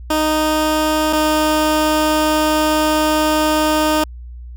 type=tone pair in turn; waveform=15% pulse; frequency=309.6 / 308.2 Hz; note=D#4 / D#4; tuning=-9 / -16 cents; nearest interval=unison; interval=7 cents; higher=first; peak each=-8 / -7 dBFS; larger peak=second; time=0.1-1.13 / 1.13-4.04 s; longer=second; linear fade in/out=5 ms; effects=added 60 Hz sine -30 dBFS peak until 4.56 s